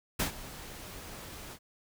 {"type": "noise with ADSR envelope", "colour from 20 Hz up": "pink", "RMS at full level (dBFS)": -28, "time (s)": [0.19, 1.59], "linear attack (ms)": 11, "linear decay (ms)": 110, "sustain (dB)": -17, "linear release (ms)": 60, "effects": []}